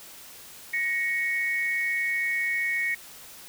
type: tone pair together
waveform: sine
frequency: 1885 / 2213 Hz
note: A#6 / C#7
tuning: +19 / -3 cents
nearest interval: minor third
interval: 278 cents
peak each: -27 dBFS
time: 0.73-2.95 s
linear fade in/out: 10 ms
effects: white hiss -46 dBFS RMS until 3.48 s